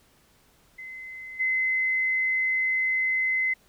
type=tone with level steps; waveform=sine; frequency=2050 Hz; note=C7; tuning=36 cents flat; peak=-37 / -22 dBFS; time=0.78-3.54 s; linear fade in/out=10 ms; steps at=1.39 s; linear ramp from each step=20 ms; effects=pink hiss -61 dBFS RMS until 3.68 s